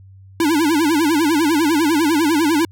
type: tone with vibrato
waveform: square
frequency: 311.1 Hz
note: D#4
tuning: in tune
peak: -14 dBFS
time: 0.4-2.65 s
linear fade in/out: 2 ms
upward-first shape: sine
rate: 10 Hz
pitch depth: 160 cents each way
effects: added 96 Hz sine -40 dBFS peak until 2.71 s